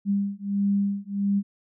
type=beating tone pair; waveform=sine; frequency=199.3 / 200.8 Hz; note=G3 / G3; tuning=+29 / +42 cents; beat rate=1.5 Hz; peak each=-25 dBFS; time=0.05-1.43 s; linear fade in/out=50 ms; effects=none